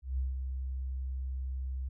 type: tone with ADSR envelope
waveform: sine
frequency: 65.2 Hz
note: C2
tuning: 5 cents flat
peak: -28 dBFS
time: 0.02-1.89 s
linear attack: 160 ms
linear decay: 160 ms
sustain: -5 dB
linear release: 10 ms
effects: none